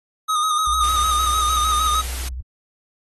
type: tone with vibrato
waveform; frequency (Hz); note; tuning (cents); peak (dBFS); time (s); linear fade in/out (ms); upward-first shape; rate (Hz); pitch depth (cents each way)
square; 1244.5; D#6; 0; -18; 0.28-2.02; 20; square; 6.6; 34
type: tone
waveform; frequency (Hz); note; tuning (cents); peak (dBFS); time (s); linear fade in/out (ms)
sine; 62.8; B1; +30; -26; 0.67-2.41; 5
type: noise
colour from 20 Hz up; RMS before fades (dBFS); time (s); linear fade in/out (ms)
white; -31; 0.83-2.29; 5
effects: AAC 32 kbps